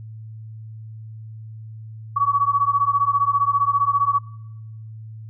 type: beating tone pair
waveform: sine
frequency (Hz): 1124 / 1139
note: C#6 / C#6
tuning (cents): +24 / +47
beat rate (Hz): 15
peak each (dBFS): -19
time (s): 2.16-4.19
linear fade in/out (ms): 10
effects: noise-tail reverb RT60 0.8 s tail -20 dB re dry + added 110 Hz sine -34 dBFS peak until 5.29 s